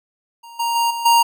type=tone with level steps; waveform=square; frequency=934 Hz; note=A#5; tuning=3 cents sharp; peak=-38 / -19 / -16 / -24 / -11 dBFS; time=0.43-1.23 s; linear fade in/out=10 ms; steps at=0.59 / 0.75 / 0.9 / 1.05 s; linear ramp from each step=10 ms; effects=none